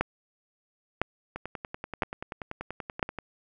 two click trains, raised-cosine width 0.5 ms, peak -9 / -20 dBFS, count 4 / 20, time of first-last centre 0.01-3.028 / 1.36-3.187 s, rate 0.994 / 10.4 Hz, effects none

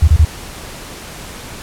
sine tone bursts, 77.78 Hz, D#2, in tune, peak -4 dBFS, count 3, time 0.02-0.249 s, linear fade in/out 5 ms, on 57 ms, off 29 ms, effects pink hiss -31 dBFS RMS until 1.62 s + low-pass 12000 Hz 12 dB/octave

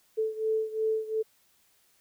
sine beating tone pair, 438.1 / 440.9 Hz, A4 / A4, -7 / +4 cents, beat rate 2.8 Hz, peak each -28 / -31 dBFS, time 0.17-1.23 s, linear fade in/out 20 ms, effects white hiss -66 dBFS RMS until 2 s

